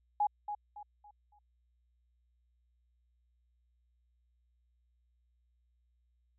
sine tone with echo, 830.6 Hz, G#5, in tune, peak -26 dBFS, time 0.2-0.27 s, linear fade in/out 5 ms, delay 280 ms, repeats 4, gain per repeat -9 dB, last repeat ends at 1.39 s, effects added 60 Hz sine -70 dBFS peak until 6.38 s

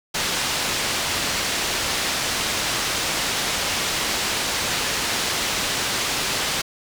white low-pass noise, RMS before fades -24 dBFS, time 0.14-6.62 s, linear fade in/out 10 ms, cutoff 5600 Hz, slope 12 dB/octave, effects none

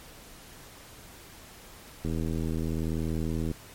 click train, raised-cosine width 3 ms, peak -19 dBFS, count 119, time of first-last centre 2.05-3.514 s, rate 80.6 Hz, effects pink hiss -49 dBFS RMS until 3.74 s + MP3 64 kbps

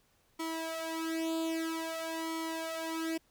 sawtooth tone with flanger, 325.2 Hz, E4, 23 cents flat, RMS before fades -36 dBFS, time 0.39-3.18 s, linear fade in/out 10 ms, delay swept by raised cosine 0.92 to 2.82 ms, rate 0.51 Hz, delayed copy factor +0.85, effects pink hiss -70 dBFS RMS until 3.3 s

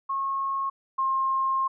sine tone pair in turn, 1088 / 1065.6 Hz, C#6 / C6, -33 / +31 cents, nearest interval unison, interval 36 cents, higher first, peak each -25 / -22 dBFS, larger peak second, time 0.09-0.7 / 0.98-1.68 s, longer second, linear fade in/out 10 ms, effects none

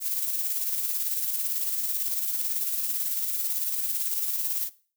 violet noise with tremolo, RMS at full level -27 dBFS, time 0-4.7 s, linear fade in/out 50 ms, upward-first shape square, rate 18 Hz, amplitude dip 35%, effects noise-tail reverb RT60 0.4 s tail -18 dB re dry

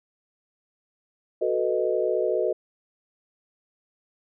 sine chord, B dominant seventh, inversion second, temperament equal, 370 / 440 / 493.9 / 622.3 Hz, F#4 / A4 / B4 / D#5, 0 / 0 / 0 / 0 cents, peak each -27 dBFS, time 1.41-2.53 s, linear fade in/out 10 ms, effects none

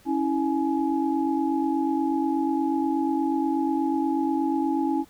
sine tone cluster, 276.5 / 324.8 / 842 Hz, C#4 / E4 / G#5, -4 / -26 / +24 cents, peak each -25 / -25 / -29 dBFS, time 0.05-5.05 s, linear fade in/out 50 ms, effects pink hiss -56 dBFS RMS until 5.09 s

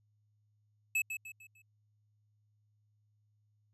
square tone with echo, 2600 Hz, E7, 24 cents flat, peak -29 dBFS, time 0.95-1.02 s, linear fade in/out 5 ms, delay 150 ms, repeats 4, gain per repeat -8 dB, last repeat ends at 1.62 s, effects added 105 Hz sine -70 dBFS peak until 3.73 s + resampled to 32000 Hz

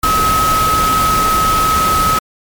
sine tone in noise, 1281 Hz, E6, 50 cents flat, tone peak -11 dBFS, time 0.03-2.19 s, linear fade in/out 5 ms, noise pink, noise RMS -18 dBFS, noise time 0.03-2.19 s, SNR +4 dB, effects MP3 96 kbps

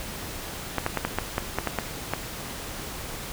clicks, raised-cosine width 0.5 ms, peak -9 dBFS, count 10, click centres 0.783 / 0.864 / 0.973 / 1.05 / 1.186 / 1.381 / 1.586 / 1.673 / 1.787 / 2.136 s, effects pink hiss -36 dBFS RMS until 3.32 s

